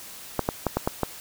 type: clicks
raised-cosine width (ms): 1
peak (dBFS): -8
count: 6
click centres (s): 0.393 / 0.489 / 0.667 / 0.77 / 0.875 / 1.033
effects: white hiss -42 dBFS RMS until 1.2 s